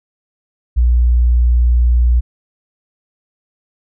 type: tone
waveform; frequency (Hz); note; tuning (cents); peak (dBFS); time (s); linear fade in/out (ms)
sine; 60.1; B1; -46; -8; 0.76-2.21; 20
effects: none